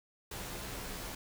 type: noise with comb filter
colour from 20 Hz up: pink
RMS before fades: -42 dBFS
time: 0.31-1.15 s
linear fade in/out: 5 ms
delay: 13 ms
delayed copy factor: -0.6
effects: none